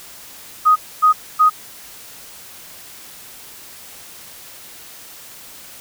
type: tone bursts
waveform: sine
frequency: 1249 Hz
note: D#6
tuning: 6 cents sharp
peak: -8 dBFS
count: 3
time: 0.65-1.5 s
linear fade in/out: 20 ms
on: 110 ms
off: 260 ms
effects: white hiss -39 dBFS RMS until 5.8 s